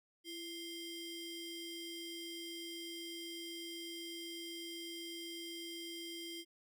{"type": "ring-modulated tone", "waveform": "35% pulse", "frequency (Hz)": 1756, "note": "A6", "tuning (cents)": -4, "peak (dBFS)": -39, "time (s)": [0.24, 6.45], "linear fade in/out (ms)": 50, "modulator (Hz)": 1420, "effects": []}